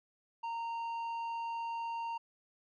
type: tone with tanh clipping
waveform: sine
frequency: 924 Hz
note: A#5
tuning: 16 cents flat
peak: -37 dBFS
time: 0.43-2.18 s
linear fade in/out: 10 ms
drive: 7 dB
effects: none